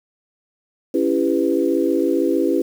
sine chord, C# half-diminished seventh, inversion none, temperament just, 277.2 / 332.6 / 399.1 / 498.9 Hz, C#4 / E4 / G4 / B4, 0 / +16 / +31 / +17 cents, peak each -21 / -19 / -22 / -23 dBFS, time 0.94-2.62 s, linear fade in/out 5 ms, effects 7-bit

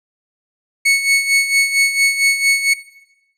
40% pulse tone with tremolo, 2211 Hz, C#7, 5 cents flat, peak -8 dBFS, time 0.85-2.74 s, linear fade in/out 10 ms, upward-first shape sine, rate 4.4 Hz, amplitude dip 70%, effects noise-tail reverb RT60 0.9 s tail -17 dB re dry + low-pass 11000 Hz 12 dB/octave

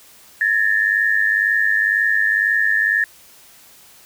sine tone pair together, 1716 / 1818 Hz, A6 / A#6, -44 / -44 cents, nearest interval minor second, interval 100 cents, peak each -17 dBFS, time 0.41-3.04 s, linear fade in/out 2 ms, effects white hiss -47 dBFS RMS until 4.05 s

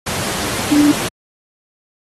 sine tone in noise, 293.7 Hz, D4, in tune, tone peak -8 dBFS, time 0.71-0.92 s, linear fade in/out 10 ms, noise pink, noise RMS -21 dBFS, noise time 0.06-1.09 s, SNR +10 dB, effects high-pass 100 Hz 12 dB/octave + AAC 32 kbps

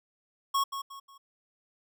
square tone with echo, 1099 Hz, C#6, 15 cents flat, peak -25 dBFS, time 0.54-0.64 s, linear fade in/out 10 ms, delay 180 ms, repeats 3, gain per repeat -9 dB, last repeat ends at 1.18 s, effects none

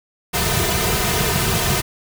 pink noise with comb filter, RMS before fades -19 dBFS, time 0.33-1.82 s, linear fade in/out 20 ms, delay 3.6 ms, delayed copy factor -0.95, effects none

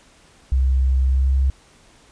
sine tone with pitch glide, 65.41 to 66.78 Hz, C2 to C2, 0 to +36 cents, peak -14 dBFS, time 0.52-1.5 s, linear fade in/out 0 ms, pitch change +36 cents, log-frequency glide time 1.05-1.35 s, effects pink hiss -52 dBFS RMS until 2.11 s + resampled to 22050 Hz

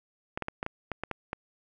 clicks, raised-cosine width 0.5 ms, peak -17 dBFS, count 9, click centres 0.375 / 0.423 / 0.484 / 0.629 / 0.664 / 0.917 / 1.036 / 1.113 / 1.331 s, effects none

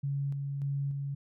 sine tone with tremolo, 140 Hz, C#3, 18 cents sharp, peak -29 dBFS, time 0.03-1.15 s, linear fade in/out 10 ms, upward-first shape square, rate 1.7 Hz, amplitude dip 30%, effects none

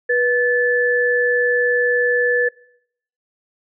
sine tone pair together, 488.3 / 1740 Hz, B4 / A6, -20 / -20 cents, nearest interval octave + minor seventh, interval 2200 cents, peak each -17 dBFS, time 0.09-2.49 s, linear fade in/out 10 ms, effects noise-tail reverb RT60 0.7 s tail -22 dB re dry

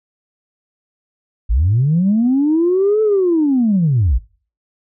sine linear two-way sweep, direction up then down, 46.25 to 440 to 46.25 Hz, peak -10 dBFS, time 1.49-4.19 s, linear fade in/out 20 ms, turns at 3.02 s, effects noise-tail reverb RT60 0.4 s tail -20 dB re dry + tanh soft clip ceiling -7 dBFS

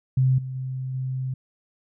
sine tone with level steps, 130.3 Hz, C3, 7 cents flat, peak -16 / -29 / -27 / -25 dBFS, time 0.17-1.34 s, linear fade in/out 5 ms, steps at 0.38 / 0.55 / 0.94 s, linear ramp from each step 5 ms, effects none

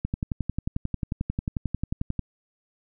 click train, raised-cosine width 5 ms, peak -14 dBFS, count 25, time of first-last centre 0.05-2.193 s, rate 11.2 Hz, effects none

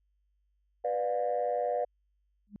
sine chord, B diminished, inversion none, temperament just, 493.9 / 592.7 / 711.2 Hz, B4 / D5 / F5, 0 / +16 / +31 cents, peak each -31 dBFS, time 0.84-1.85 s, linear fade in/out 10 ms
sine tone with exponential growth, 205.5 Hz, G#3, 18 cents flat, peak -36 dBFS, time 2.47-2.56 s, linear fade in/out 0 ms, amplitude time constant 19 ms
effects tanh soft clip ceiling -21 dBFS + added 50 Hz sine -70 dBFS peak until 2.6 s

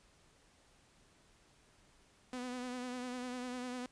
sawtooth tone with vibrato, 249.6 Hz, B3, 19 cents sharp, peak -36 dBFS, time 2.33-3.86 s, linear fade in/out 2 ms, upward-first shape triangle, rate 10 Hz, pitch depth 43 cents each way, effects pink hiss -67 dBFS RMS until 3.91 s + resampled to 22050 Hz

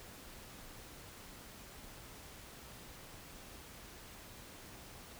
silence, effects pink hiss -53 dBFS RMS until 5.19 s

